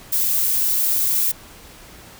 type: noise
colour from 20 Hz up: violet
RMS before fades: -19 dBFS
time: 0.12-1.32 s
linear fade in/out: 10 ms
effects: pink hiss -43 dBFS RMS until 2.19 s